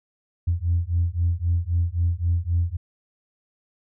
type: beating tone pair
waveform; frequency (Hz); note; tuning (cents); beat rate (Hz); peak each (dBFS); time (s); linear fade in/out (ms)
sine; 84.2 / 88; E2 / F2; +37 / +14; 3.8; -22; 0.47-2.77; 10
effects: tanh soft clip ceiling -13 dBFS